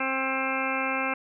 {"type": "harmonic tone", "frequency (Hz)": 264.8, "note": "C4", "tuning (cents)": 21, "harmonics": [1, 2, 3, 4, 5, 6, 8, 9, 10], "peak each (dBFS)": [-34, -34, -34, -34, -34, -34, -34, -34, -34], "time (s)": [0, 1.14], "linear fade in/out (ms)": 5, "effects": []}